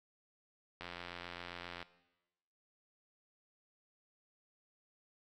click train, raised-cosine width 0.3 ms, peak -28 dBFS, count 90, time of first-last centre 0.81-1.827 s, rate 87.5 Hz, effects noise-tail reverb RT60 1.0 s tail -17 dB re dry

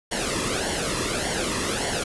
pink noise with flanger, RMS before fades -26 dBFS, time 0.11-2.04 s, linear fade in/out 10 ms, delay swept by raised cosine 0.79 to 1.35 ms, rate 1.7 Hz, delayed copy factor -0.65, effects resampled to 24000 Hz

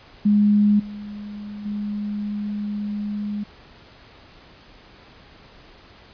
sine tone with level steps, 207.1 Hz, G#3, 5 cents flat, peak -13 / -31 / -24 dBFS, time 0.25-3.44 s, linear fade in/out 10 ms, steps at 0.79 / 1.65 s, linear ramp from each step 10 ms, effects pink hiss -48 dBFS RMS until 6.13 s + resampled to 11025 Hz

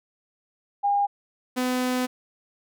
sine / sawtooth tone pair in turn, 809 / 252.3 Hz, G#5 / B3, -46 / +37 cents, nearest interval octave + minor sixth, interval 2017 cents, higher first, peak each -19 dBFS, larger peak neither, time 0.83-1.07 / 1.56-2.07 s, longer second, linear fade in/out 20 ms, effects none

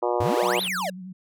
harmonic tone, 120.6 Hz, B2, 41 cents flat, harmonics 3 / 4 / 5 / 6 / 7 / 8 / 9 / 10, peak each -27 / -27 / -28 / -30 / -31 / -31 / -36 / -39 dBFS, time 0.02-0.6 s, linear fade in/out 10 ms
square exponential two-way sweep, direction up then down, 82.41 to 4186 to 529 Hz, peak -26 dBFS, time 0.2-0.9 s, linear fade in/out 5 ms, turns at 0.62 s
white band-pass noise, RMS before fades -42 dBFS, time 0.26-0.68 s, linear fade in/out 0 ms, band 280 to 3600 Hz, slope 24 dB/octave
sine tone with vibrato, 185 Hz, F#3, in tune, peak -35 dBFS, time 0.42-1.13 s, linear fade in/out 10 ms, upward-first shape triangle, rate 11 Hz, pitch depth 58 cents each way
effects none

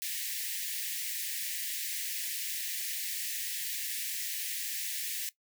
white high-pass noise, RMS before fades -36 dBFS, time 0.02-5.29 s, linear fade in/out 0 ms, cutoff 1700 Hz, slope 96 dB/octave, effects noise-tail reverb RT60 0.1 s tail -17 dB re dry

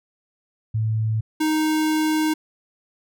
sine / square tone pair in turn, 110 / 311.1 Hz, A2 / D#4, 0 / 0 cents, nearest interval octave + tritone, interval 1800 cents, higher second, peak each -19 dBFS, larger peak neither, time 0.74-1.21 / 1.4-2.34 s, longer second, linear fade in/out 10 ms, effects none

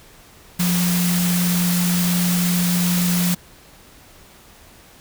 sine tone in noise, 176.8 Hz, F3, 22 cents sharp, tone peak -17 dBFS, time 0.59-3.35 s, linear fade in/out 10 ms, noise white, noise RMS -24 dBFS, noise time 0.59-3.35 s, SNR +4 dB, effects pink hiss -47 dBFS RMS until 5 s

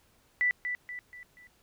sine tone with echo, 1975.5 Hz, B6, in tune, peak -23 dBFS, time 0.41-0.51 s, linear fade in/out 0 ms, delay 240 ms, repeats 4, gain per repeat -7 dB, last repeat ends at 1.47 s, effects pink hiss -66 dBFS RMS until 1.62 s

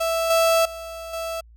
35% pulse tone with level steps, 659.3 Hz, E5, in tune, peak -19 / -14 / -31 / -25 dBFS, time 0-1.41 s, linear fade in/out 10 ms, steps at 0.3 / 0.65 / 1.13 s, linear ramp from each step 5 ms, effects added 57 Hz sine -46 dBFS peak until 1.56 s

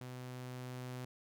sawtooth tone with level ramp, 126.2 Hz, B2, 38 cents sharp, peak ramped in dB -41 to -38 dBFS, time 0.01-1.05 s, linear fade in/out 2 ms, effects none

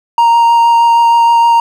triangle tone with vibrato, 932.3 Hz, A#5, in tune, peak -3 dBFS, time 0.18-1.6 s, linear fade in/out 2 ms, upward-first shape sine, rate 6.4 Hz, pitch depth 9 cents each way, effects none

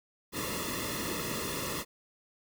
pink noise with comb filter, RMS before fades -35 dBFS, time 0.32-1.85 s, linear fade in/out 50 ms, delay 1.3 ms, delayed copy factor -0.95, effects none

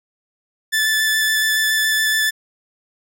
sawtooth tone with vibrato, 1749 Hz, A6, 11 cents flat, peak -12 dBFS, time 0.72-2.31 s, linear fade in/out 20 ms, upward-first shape square, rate 7.1 Hz, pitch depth 9 cents each way, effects none

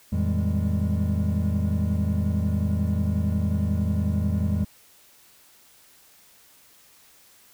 triangle tone cluster, 85.6 / 111.2 / 160.2 / 196.1 / 207.2 Hz, F2 / A2 / E3 / G3 / G#3, -34 / +19 / -49 / +1 / -4 cents, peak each -22 / -29 / -29 / -28 / -26 dBFS, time 0.12-4.65 s, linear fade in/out 10 ms, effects white hiss -55 dBFS RMS until 7.53 s

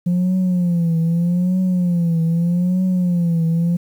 sine tone with vibrato, 174.61 Hz, F3, in tune, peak -12 dBFS, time 0.06-3.77 s, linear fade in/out 10 ms, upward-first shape triangle, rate 0.81 Hz, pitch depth 120 cents each way, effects tanh soft clip ceiling -13 dBFS + 8-bit

